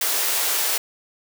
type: high-pass noise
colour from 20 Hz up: white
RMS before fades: -22 dBFS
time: 0.01-0.78 s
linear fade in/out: 5 ms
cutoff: 380 Hz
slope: 24 dB/octave
effects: none